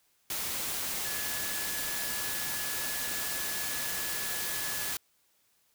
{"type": "tone in noise", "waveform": "sine", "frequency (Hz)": 1705, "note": "G#6", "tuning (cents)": 45, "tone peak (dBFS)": -41, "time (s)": [1.05, 4.93], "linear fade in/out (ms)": 2, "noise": "white", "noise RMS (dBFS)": -34, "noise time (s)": [0.3, 4.97], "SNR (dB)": -10, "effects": ["white hiss -70 dBFS RMS until 5.74 s"]}